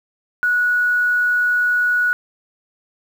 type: tone with quantisation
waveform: sine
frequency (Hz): 1465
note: F#6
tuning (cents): -18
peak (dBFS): -14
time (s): 0.43-2.13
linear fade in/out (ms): 0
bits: 7
effects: none